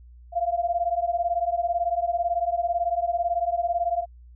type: beating tone pair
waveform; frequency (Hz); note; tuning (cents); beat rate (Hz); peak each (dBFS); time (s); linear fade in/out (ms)
sine; 682 / 700; F5 / F5; -41 / +4; 18; -25; 0.32-4.06; 50
effects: added 60 Hz sine -45 dBFS peak until 4.35 s